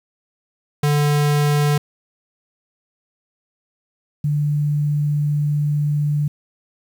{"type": "tone pair in turn", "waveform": ["square", "sine"], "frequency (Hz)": [146.83, 147.41], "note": ["D3", "D3"], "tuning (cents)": [0, 7], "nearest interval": "unison", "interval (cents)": 7, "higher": "second", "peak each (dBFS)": [-15, -16], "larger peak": "first", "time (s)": [[0.83, 1.78], [4.24, 6.28]], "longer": "second", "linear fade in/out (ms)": 5, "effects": ["8-bit"]}